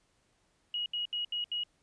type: tone bursts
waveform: sine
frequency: 2897 Hz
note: F#7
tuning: 37 cents flat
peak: -31 dBFS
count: 5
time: 0.74-1.636 s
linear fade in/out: 2 ms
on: 120 ms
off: 74 ms
effects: pink hiss -72 dBFS RMS until 1.82 s + resampled to 22050 Hz